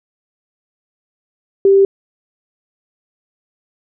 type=tone; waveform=sine; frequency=392 Hz; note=G4; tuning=in tune; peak=-6 dBFS; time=1.65-1.85 s; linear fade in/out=2 ms; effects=none